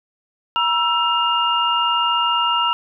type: tone cluster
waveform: sine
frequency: 954 / 1333 / 2822 Hz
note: A#5 / E6 / F7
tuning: +40 / +19 / +17 cents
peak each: -20 dBFS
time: 0.56-2.73 s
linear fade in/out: 0 ms
effects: none